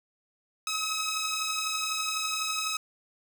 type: beating tone pair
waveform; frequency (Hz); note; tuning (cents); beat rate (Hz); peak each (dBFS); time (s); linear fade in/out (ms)
10% pulse; 1270 / 1282; D#6 / E6; +35 / -49; 12; -26 / -22; 0.67-2.77; 2
effects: none